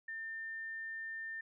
sine tone, 1800 Hz, A6, 39 cents sharp, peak -40 dBFS, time 0.08-1.41 s, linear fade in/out 5 ms, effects none

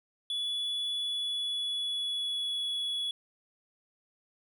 triangle tone with pitch glide, 3419 to 3384 Hz, G#7 to G#7, +50 to +32 cents, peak -29 dBFS, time 0.3-3.11 s, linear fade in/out 2 ms, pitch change -18 cents, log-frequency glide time 0.94-2.66 s, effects none

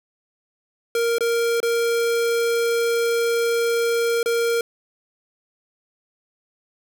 square tone with dropouts, 466.2 Hz, A#4, in tune, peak -19 dBFS, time 0.95-4.61 s, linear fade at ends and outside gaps 2 ms, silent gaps 1.184-1.207 / 1.603-1.629 / 4.23-4.259 s, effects none

